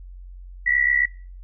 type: tone with amplitude modulation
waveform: sine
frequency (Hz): 1949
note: B6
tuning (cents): -23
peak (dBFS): -13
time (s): 0.66-1.06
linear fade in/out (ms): 10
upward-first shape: sine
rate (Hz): 67.3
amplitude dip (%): 80
effects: noise-tail reverb RT60 0.4 s tail -23 dB re dry + added 45 Hz sine -37 dBFS peak until 1.43 s